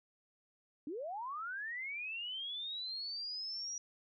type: linear sweep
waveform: sine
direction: up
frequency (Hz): 270 to 5800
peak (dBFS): -39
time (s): 0.87-3.78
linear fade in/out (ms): 2
effects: none